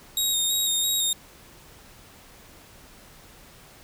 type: tone with vibrato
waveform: 20% pulse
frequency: 3741 Hz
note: A#7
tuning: 5 cents sharp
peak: -16 dBFS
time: 0.17-1.13 s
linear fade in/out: 2 ms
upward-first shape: square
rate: 3 Hz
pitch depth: 24 cents each way
effects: pink hiss -50 dBFS RMS until 3.83 s

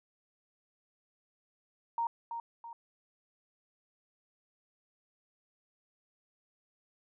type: tone with echo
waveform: sine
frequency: 930 Hz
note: A#5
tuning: 4 cents flat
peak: -29 dBFS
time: 1.98-2.07 s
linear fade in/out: 2 ms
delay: 330 ms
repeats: 2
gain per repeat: -7 dB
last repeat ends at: 2.73 s
effects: none

